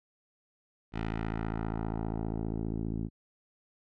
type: tone with low-pass filter sweep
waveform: 10% pulse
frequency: 55 Hz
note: A1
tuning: in tune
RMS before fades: -34 dBFS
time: 0.92-3.1 s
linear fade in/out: 50 ms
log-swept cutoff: 2900 to 260 Hz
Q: 1.1
effects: none